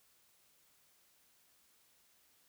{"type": "silence", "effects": ["white hiss -70 dBFS RMS until 2.48 s"]}